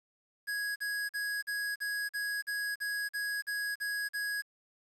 square tone bursts, 1661.2 Hz, G#6, in tune, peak -33 dBFS, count 12, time 0.47-4.423 s, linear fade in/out 20 ms, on 290 ms, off 43 ms, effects resampled to 32000 Hz + 10-bit

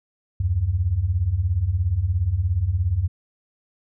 sine beating tone pair, 76.6 / 93.6 Hz, D#2 / F#2, -27 / +20 cents, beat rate 17 Hz, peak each -24 / -20 dBFS, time 0.4-3.08 s, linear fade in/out 5 ms, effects none

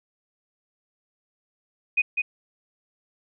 sine tone with echo, 2489 Hz, D#7, in tune, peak -17 dBFS, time 1.97-2.02 s, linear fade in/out 10 ms, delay 200 ms, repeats 1, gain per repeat -4 dB, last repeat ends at 2.22 s, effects none

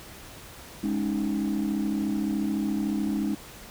sine chord, Ab suspended fourth, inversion none, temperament equal, 207.7 / 277.2 / 311.1 Hz, Ab3 / Db4 / Eb4, 0 / 0 / 0 cents, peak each -26 / -29 / -28 dBFS, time 0.83-3.35 s, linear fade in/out 10 ms, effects tanh soft clip ceiling -20 dBFS + pink hiss -45 dBFS RMS until 3.7 s

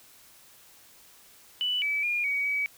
sine tone with pitch steps, 2975 / 2298 / 2420 / 2258 / 2276 Hz, F#7 / D7 / D#7 / C#7 / C#7, +9 / -38 / -49 / +31 / +45 cents, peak -25 dBFS, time 1.61-2.66 s, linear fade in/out 0 ms, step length 210 ms, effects white hiss -55 dBFS RMS until 2.77 s

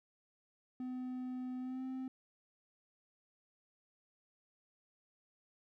triangle tone with pitch glide, 253.5 to 260.3 Hz, B3 to C4, +45 to -9 cents, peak -37 dBFS, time 0.8-2.08 s, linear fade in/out 2 ms, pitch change +46 cents, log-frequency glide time 1.59-1.83 s, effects none

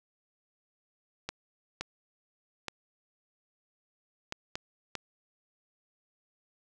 clicks, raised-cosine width 0.2 ms, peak -17 dBFS, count 6, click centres 1.29 / 1.81 / 2.683 / 4.324 / 4.555 / 4.953 s, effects none

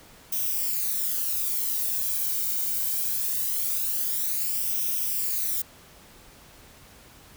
violet noise with flanger, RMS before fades -27 dBFS, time 0.32-5.62 s, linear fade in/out 5 ms, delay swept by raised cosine 0.34 to 1.34 ms, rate 0.22 Hz, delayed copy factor +0.65, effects pink hiss -51 dBFS RMS until 7.36 s

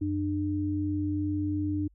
sine tone pair together, 92.5 / 300.2 Hz, F#2 / D4, 0 / +38 cents, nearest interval octave + minor sixth, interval 2038 cents, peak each -31 / -28 dBFS, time 0.01-1.88 s, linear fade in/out 10 ms, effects added 50 Hz sine -58 dBFS peak until 1.94 s

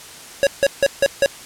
square tone bursts, 554.4 Hz, C#5, in tune, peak -12 dBFS, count 5, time 0.43-1.26 s, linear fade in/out 0 ms, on 38 ms, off 160 ms, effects white hiss -38 dBFS RMS until 1.45 s + low-pass 10000 Hz 12 dB/octave

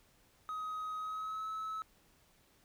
triangle tone with pitch glide, 1261 to 1296.5 Hz, D#6 to E6, +23 to -29 cents, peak -35 dBFS, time 0.49-1.82 s, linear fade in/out 0 ms, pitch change +48 cents, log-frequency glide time 0.98-1.48 s, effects tanh soft clip ceiling -31 dBFS + pink hiss -68 dBFS RMS until 2.64 s

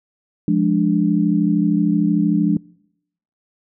sine chord, D diminished, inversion first, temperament equal, 174.61 / 207.7 / 293.7 Hz, F3 / Ab3 / D4, 0 / 0 / 0 cents, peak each -18 dBFS, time 0.48-2.57 s, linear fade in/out 2 ms, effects noise-tail reverb RT60 0.8 s tail -25 dB re dry

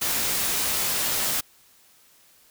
white noise with comb filter, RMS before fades -25 dBFS, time 0.01-1.41 s, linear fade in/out 10 ms, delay 16 ms, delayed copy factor -0.5, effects white hiss -57 dBFS RMS until 2.5 s

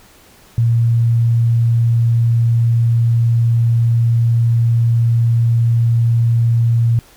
sine tone, 116.54 Hz, A#2, in tune, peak -10 dBFS, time 0.58-6.99 s, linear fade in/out 0 ms, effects pink hiss -46 dBFS RMS until 7.16 s

